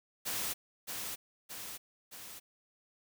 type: noise with echo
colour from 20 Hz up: white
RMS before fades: -36 dBFS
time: 0.25-0.54 s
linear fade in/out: 20 ms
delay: 620 ms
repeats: 3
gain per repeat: -4 dB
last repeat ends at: 2.4 s
effects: none